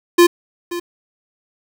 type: tone with echo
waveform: square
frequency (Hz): 347.6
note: F4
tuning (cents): -8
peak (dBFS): -7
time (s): 0.18-0.27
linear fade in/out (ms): 10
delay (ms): 530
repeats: 1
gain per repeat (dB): -15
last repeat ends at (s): 0.8
effects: 7-bit